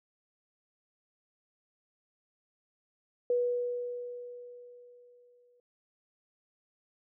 sine tone with exponential decay, 487.7 Hz, B4, 22 cents flat, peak -24 dBFS, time 3.3-5.6 s, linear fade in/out 2 ms, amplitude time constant 500 ms, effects none

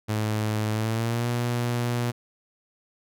sawtooth tone with pitch glide, 107.8 to 120.3 Hz, A2 to B2, -35 to -45 cents, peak -20 dBFS, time 0.08-2.12 s, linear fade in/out 20 ms, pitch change +190 cents, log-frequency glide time 0.71-1.28 s, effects none

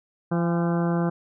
harmonic tone with a mistuned harmonic, 171 Hz, F3, 36 cents flat, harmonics 1 / 2 / 3 / 4 / 5 / 6 / 7 / 8 / 9, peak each -22 / -28 / -32 / -34 / -36 / -38 / -39 / -40 / -41 dBFS, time 0.31-1.1 s, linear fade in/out 10 ms, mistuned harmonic 5, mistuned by -53 cents, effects none

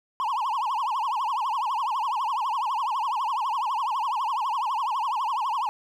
triangle tone with vibrato, 965 Hz, B5, 40 cents flat, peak -22 dBFS, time 0.2-5.69 s, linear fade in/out 0 ms, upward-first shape triangle, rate 12 Hz, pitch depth 290 cents each way, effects none

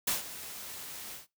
white noise with ADSR envelope, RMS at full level -28 dBFS, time 0.07-1.27 s, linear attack 8 ms, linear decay 140 ms, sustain -15 dB, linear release 140 ms, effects noise-tail reverb RT60 0.2 s tail -20 dB re dry

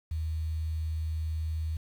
sine tone with quantisation, 79.3 Hz, D#2, 33 cents sharp, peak -29 dBFS, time 0.11-1.77 s, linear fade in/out 5 ms, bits 9, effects none

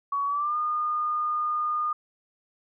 sine tone with pitch glide, 1125 to 1219.8 Hz, C#6 to D#6, +25 to -35 cents, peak -24 dBFS, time 0.12-1.93 s, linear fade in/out 5 ms, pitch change +140 cents, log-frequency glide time 0.26-0.57 s, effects none

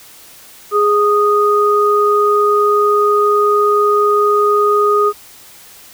sine tone pair together, 414.8 / 1239 Hz, G#4 / D#6, -2 / -8 cents, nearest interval octave + perfect fifth, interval 1894 cents, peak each -12 dBFS, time 0.71-5.13 s, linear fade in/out 50 ms, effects white hiss -40 dBFS RMS until 5.93 s

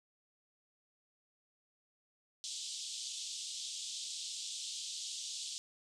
pink band-pass noise, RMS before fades -43 dBFS, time 2.44-5.58 s, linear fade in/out 0 ms, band 3200 to 8400 Hz, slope 48 dB/octave, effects none

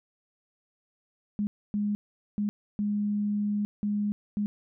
sine tone bursts at uneven times, 206.8 Hz, G#3, 7 cents flat, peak -25 dBFS, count 6, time 1.39-1.47 / 1.74-1.95 / 2.38-2.49 / 2.79-3.65 / 3.83-4.12 / 4.37-4.46 s, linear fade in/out 0 ms, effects none

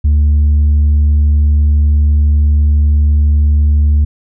sine tone with tanh clipping, 74 Hz, D2, 14 cents sharp, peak -7 dBFS, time 0.04-4.05 s, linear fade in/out 10 ms, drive 2 dB, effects none

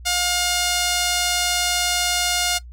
sawtooth tone with band-pass filter, 712 Hz, F5, 33 cents sharp, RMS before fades -21 dBFS, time 0.05-2.59 s, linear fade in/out 20 ms, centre 5900 Hz, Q 0.72, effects noise-tail reverb RT60 0.1 s tail -20 dB re dry + added 60 Hz sine -36 dBFS peak until 2.72 s

